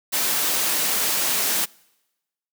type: noise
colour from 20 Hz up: white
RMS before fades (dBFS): -22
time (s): 0.12-1.66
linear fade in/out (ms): 20
effects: noise-tail reverb RT60 1.0 s tail -26 dB re dry + high-pass 200 Hz 12 dB/octave